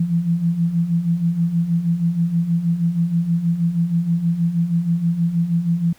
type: beating tone pair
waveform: sine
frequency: 164.81 / 171.11 Hz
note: E3 / F3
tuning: 0 / -35 cents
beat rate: 6.3 Hz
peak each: -23 / -17 dBFS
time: 0-5.93 s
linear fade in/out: 5 ms
effects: pink hiss -52 dBFS RMS until 5.98 s